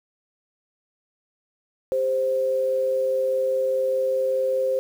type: tone pair together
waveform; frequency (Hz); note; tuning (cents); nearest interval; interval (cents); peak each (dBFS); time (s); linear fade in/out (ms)
sine; 398.4 / 523.3; G4 / C5; +28 / 0; perfect fourth; 472; -30 / -20; 1.92-4.79; 0
effects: 8-bit